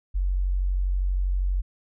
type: tone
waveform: sine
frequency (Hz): 46.25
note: F#1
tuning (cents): 0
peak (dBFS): -21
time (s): 0.14-1.62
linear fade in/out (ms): 20
effects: none